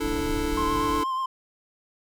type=chord; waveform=square; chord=D suspended second; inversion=none; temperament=equal; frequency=293.7 / 329.6 / 440 Hz; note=D4 / E4 / A4; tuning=0 / 0 / 0 cents; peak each=-30 / -32 / -31 dBFS; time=0-1.04 s; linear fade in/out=10 ms
type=noise; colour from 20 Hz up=brown; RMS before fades=-32 dBFS; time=0-1.03 s; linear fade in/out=50 ms
type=tone with vibrato; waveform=triangle; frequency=1048 Hz; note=C6; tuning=2 cents sharp; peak=-23 dBFS; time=0.57-1.26 s; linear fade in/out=5 ms; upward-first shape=triangle; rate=8.3 Hz; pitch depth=34 cents each way
effects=none